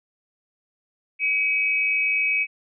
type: tone pair together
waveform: sine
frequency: 2276 / 2548 Hz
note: C#7 / D#7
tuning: +45 / +41 cents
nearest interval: major second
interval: 196 cents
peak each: -22 dBFS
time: 1.19-2.47 s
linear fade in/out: 50 ms
effects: none